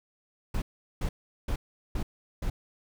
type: noise bursts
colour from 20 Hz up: brown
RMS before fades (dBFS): -29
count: 5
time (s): 0.54-2.5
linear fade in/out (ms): 5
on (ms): 80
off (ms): 390
effects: none